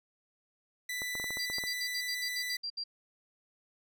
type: tone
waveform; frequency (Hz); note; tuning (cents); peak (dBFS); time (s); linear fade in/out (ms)
sawtooth; 1985; B6; +8; -31; 0.89-2.57; 5
type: clicks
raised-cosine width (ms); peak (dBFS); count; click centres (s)
1; -29; 9; 1.019 / 1.153 / 1.199 / 1.242 / 1.306 / 1.371 / 1.5 / 1.584 / 1.638
type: tone bursts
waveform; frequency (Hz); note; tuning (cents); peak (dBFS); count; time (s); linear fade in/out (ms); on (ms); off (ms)
sine; 4741; D8; +16; -34; 11; 1.39-2.84; 10; 70; 68
effects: none